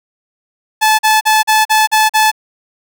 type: tone bursts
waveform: sawtooth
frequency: 867 Hz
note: A5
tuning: 26 cents flat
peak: -4 dBFS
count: 7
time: 0.81-2.316 s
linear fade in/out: 20 ms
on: 180 ms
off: 41 ms
effects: none